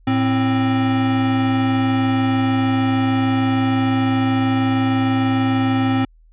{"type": "tone pair together", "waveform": "square", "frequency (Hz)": [110, 263.4], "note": ["A2", "C4"], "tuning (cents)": [0, 12], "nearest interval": "octave + minor third", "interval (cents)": 1512, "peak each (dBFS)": [-22, -17], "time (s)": [0.07, 6.05], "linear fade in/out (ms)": 5, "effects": ["added 40 Hz sine -47 dBFS peak until 6.32 s", "resampled to 8000 Hz"]}